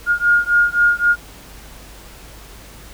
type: beating tone pair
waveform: sine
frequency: 1421 / 1424.8 Hz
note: F6 / F6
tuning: +30 / +34 cents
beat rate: 3.8 Hz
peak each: -15 dBFS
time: 0.06-1.16 s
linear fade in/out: 50 ms
effects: added 50 Hz sine -41 dBFS peak until 2.93 s + pink hiss -41 dBFS RMS until 2.93 s